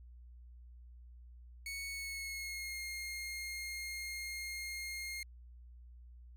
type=tone with pitch glide; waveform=sawtooth; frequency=2217 to 2133 Hz; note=C#7 to C7; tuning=0 to +33 cents; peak=-37 dBFS; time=1.66-5.23 s; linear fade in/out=2 ms; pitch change=-67 cents; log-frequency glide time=1.89-2.81 s; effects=added 60 Hz sine -52 dBFS peak until 6.36 s